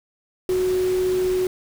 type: tone in noise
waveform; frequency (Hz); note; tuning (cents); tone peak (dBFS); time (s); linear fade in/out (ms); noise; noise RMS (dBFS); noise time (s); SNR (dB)
sine; 368.8; F#4; -6; -18; 0.49-1.47; 2; pink; -35; 0.49-1.47; +14
effects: none